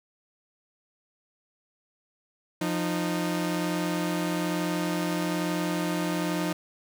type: tone pair together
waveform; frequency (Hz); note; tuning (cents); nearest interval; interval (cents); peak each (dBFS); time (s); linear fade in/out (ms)
sawtooth; 174.61 / 308.1; F3 / D#4; 0 / -17; minor seventh; 983; -25; 2.61-6.53; 5
effects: none